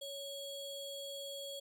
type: ring-modulated tone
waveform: square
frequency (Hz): 1937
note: B6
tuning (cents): -34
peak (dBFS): -40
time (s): 0.01-1.6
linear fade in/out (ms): 10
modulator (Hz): 1380
effects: none